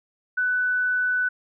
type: tone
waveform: sine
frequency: 1494 Hz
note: F#6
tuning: 16 cents sharp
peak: -20 dBFS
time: 0.37-1.29 s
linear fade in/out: 10 ms
effects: none